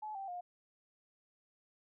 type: tone with pitch steps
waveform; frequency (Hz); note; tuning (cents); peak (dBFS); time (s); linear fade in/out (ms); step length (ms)
sine; 856 / 780.4 / 711.5; A5 / G5 / F5; -48 / -8 / +32; -40; 0.02-0.41; 10; 130
effects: none